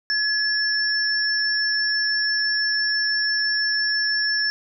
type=tone pair together; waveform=sine; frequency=1700 / 5397 Hz; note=G#6 / E8; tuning=+40 / +40 cents; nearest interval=octave + minor sixth; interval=2000 cents; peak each=-22 dBFS; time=0.1-4.5 s; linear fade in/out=0 ms; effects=none